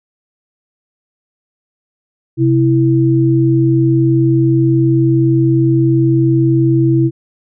sine tone pair together, 130.8 / 329.6 Hz, C3 / E4, 0 / 0 cents, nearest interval octave + major third, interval 1600 cents, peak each -11 dBFS, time 2.37-7.11 s, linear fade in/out 50 ms, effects none

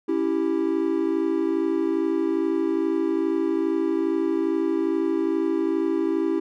triangle chord, C# diminished, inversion none, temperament equal, 277.2 / 329.6 / 392 Hz, C#4 / E4 / G4, 0 / 0 / 0 cents, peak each -26 / -21 / -24 dBFS, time 0.08-6.4 s, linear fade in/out 10 ms, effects none

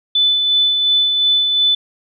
sine tone with tremolo, 3500 Hz, A7, 10 cents flat, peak -10 dBFS, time 0.15-1.75 s, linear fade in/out 5 ms, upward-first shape sine, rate 2.8 Hz, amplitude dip 35%, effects none

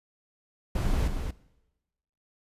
brown noise with echo, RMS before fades -26 dBFS, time 0.75-1.08 s, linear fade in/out 5 ms, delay 230 ms, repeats 1, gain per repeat -6 dB, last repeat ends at 1.31 s, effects noise-tail reverb RT60 1.0 s tail -20 dB re dry + resampled to 32000 Hz

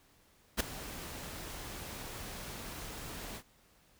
pink noise with ADSR envelope, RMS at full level -27 dBFS, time 0.57-3.43 s, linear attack 34 ms, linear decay 4 ms, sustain -17 dB, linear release 71 ms, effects pink hiss -66 dBFS RMS until 3.99 s

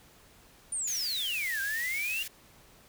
sine exponential two-way sweep, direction down then up, 9397 to 1568 to 2848 Hz, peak -30 dBFS, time 0.72-2.23 s, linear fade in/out 5 ms, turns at 1.61 s
white high-pass noise, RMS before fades -40 dBFS, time 0.87-2.28 s, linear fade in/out 5 ms, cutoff 1600 Hz, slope 48 dB/octave
effects pink hiss -58 dBFS RMS until 2.88 s

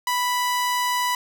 sawtooth tone, 987.8 Hz, B5, in tune, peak -17 dBFS, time 0.07-1.15 s, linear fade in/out 2 ms, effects none

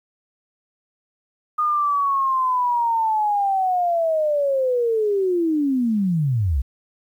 sine linear sweep, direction down, 1231 to 57.9 Hz, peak -17 dBFS, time 1.58-6.62 s, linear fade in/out 10 ms, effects 9-bit

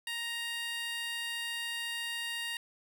15% pulse tone with high-pass filter, 934 Hz, A#5, 3 cents sharp, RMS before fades -37 dBFS, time 0.07-2.57 s, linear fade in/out 2 ms, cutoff 2000 Hz, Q 1.2, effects none

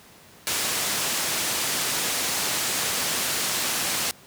white low-pass noise, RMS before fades -26 dBFS, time 0.47-4.11 s, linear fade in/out 0 ms, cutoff 9600 Hz, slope 12 dB/octave, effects pink hiss -50 dBFS RMS until 4.26 s + high-pass 100 Hz 12 dB/octave

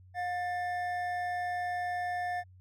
triangle tone pair together, 715 / 1770.7 Hz, F5 / A6, +41 / +10 cents, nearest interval octave + major third, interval 1569 cents, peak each -30 / -37 dBFS, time 0.14-2.44 s, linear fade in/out 50 ms, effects added 92 Hz sine -53 dBFS peak until 2.6 s

